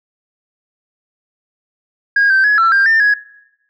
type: tone with pitch steps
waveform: sine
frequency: 1633 / 1556 / 1685 / 1344 / 1595 / 1797 / 1669 Hz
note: G#6 / G6 / G#6 / E6 / G6 / A6 / G#6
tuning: -30 / -13 / +25 / +33 / +30 / +36 / +8 cents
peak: -7 dBFS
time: 2.16-3.14 s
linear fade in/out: 5 ms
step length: 140 ms
effects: noise-tail reverb RT60 0.8 s tail -19 dB re dry + tanh soft clip ceiling -6 dBFS